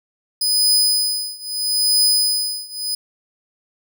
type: tone with tremolo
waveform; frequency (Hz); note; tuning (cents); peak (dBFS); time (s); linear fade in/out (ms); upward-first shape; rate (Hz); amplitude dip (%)
sawtooth; 5000; D#8; +8; -9; 0.41-2.95; 5; triangle; 0.77; 95
effects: none